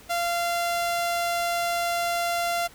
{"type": "tone", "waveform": "sawtooth", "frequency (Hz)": 690, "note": "F5", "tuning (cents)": -21, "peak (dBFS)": -20, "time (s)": [0.09, 2.68], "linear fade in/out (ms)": 20, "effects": ["pink hiss -50 dBFS RMS until 2.74 s"]}